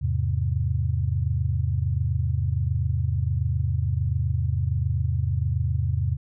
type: chord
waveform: sine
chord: E augmented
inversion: none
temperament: equal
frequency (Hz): 82.41 / 103.83 / 130.81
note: E2 / G#2 / B#2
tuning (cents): 0 / 0 / 0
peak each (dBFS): -25 / -26 / -26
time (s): 0.01-6.17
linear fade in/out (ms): 20
effects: none